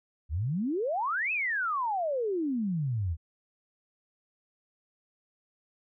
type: exponential two-way sweep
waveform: sine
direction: up then down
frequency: 68.1 to 2637 to 75.9 Hz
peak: -27 dBFS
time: 0.29-3.17 s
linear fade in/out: 50 ms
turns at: 1.32 s
effects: none